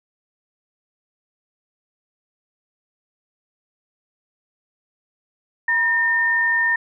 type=tone pair together; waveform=sine; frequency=963.1 / 1818 Hz; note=B5 / A#6; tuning=-44 / -44 cents; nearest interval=major seventh; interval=1100 cents; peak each=-27 / -16 dBFS; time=5.68-6.76 s; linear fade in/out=5 ms; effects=none